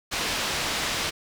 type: low-pass noise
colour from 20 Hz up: white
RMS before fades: -28 dBFS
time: 0.11-1.11 s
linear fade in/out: 20 ms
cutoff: 4600 Hz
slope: 12 dB/octave
effects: none